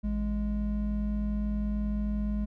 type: tone pair together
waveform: triangle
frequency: 54.76 / 207.7 Hz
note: A1 / G#3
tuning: -8 / 0 cents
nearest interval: octave + major seventh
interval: 2308 cents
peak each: -28 dBFS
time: 0.03-2.46 s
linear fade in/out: 20 ms
effects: none